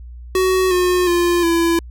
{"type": "tone with pitch steps", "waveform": "square", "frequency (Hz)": [373.7, 360.8, 348.3, 336.2], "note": ["F#4", "F#4", "F4", "E4"], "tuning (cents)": [17, -44, -5, 34], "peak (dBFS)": -14, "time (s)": [0.35, 1.79], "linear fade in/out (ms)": 2, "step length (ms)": 360, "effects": ["added 60 Hz sine -32 dBFS peak until 1.9 s"]}